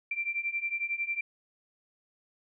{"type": "beating tone pair", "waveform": "sine", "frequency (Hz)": [2349, 2360], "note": ["D7", "D7"], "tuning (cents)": [0, 8], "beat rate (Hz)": 11, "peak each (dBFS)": [-34, -32], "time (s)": [0.11, 1.21], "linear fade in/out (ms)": 5, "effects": []}